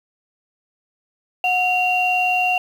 sine tone pair together, 730.8 / 2759 Hz, F#5 / F7, -22 / -22 cents, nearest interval octave + major seventh, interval 2300 cents, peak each -18 dBFS, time 1.44-2.58 s, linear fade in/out 2 ms, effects tanh soft clip ceiling -8 dBFS + 7-bit

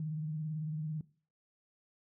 sine tone with vibrato, 154.8 Hz, D#3, 9 cents flat, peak -34 dBFS, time 0-1.01 s, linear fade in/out 2 ms, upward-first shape sine, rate 18 Hz, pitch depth 54 cents each way, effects noise-tail reverb RT60 0.4 s tail -19 dB re dry

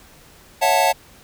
square chord, F# minor seventh, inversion second, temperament equal with one note detuned, 554.4 / 659.3 / 731.5 / 880 Hz, C#5 / E5 / F#5 / A5, 0 / 0 / -20 / 0 cents, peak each -23 / -22 / -20 / -19 dBFS, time 0.61-0.93 s, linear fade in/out 20 ms, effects pink hiss -48 dBFS RMS until 1.23 s

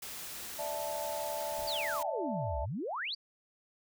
white noise, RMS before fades -43 dBFS, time 0.02-2.03 s, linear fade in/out 5 ms
sine chord, D suspended second, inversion none, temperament equal, 587.3 / 659.3 / 880 Hz, D5 / E5 / A5, 0 / 0 / 0 cents, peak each -39 dBFS, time 0.58-2.66 s, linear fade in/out 20 ms
brown noise with exponential decay, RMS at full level -45 dBFS, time 1.58-1.93 s, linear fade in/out 1 ms, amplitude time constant 76 ms
sine exponential two-way sweep, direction down then up, 4900 to 58 to 4900 Hz, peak -34 dBFS, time 1.67-3.15 s, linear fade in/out 10 ms, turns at 2.6 s
effects none

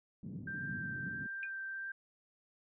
white band-pass noise, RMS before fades -45 dBFS, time 0.23-1.27 s, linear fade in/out 2 ms, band 110 to 220 Hz, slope 24 dB/octave
sine tone with vibrato, 1573 Hz, G6, 6 cents sharp, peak -39 dBFS, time 0.47-1.92 s, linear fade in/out 5 ms, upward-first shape sine, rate 1.5 Hz, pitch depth 8 cents each way
sine tone with exponential decay, 2455 Hz, D#7, 24 cents flat, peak -36 dBFS, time 1.43-1.51 s, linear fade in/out 1 ms, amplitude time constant 16 ms
effects none

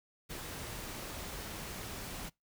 pink noise, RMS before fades -43 dBFS, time 0.29-2.3 s, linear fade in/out 20 ms, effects noise-tail reverb RT60 0.2 s tail -25 dB re dry

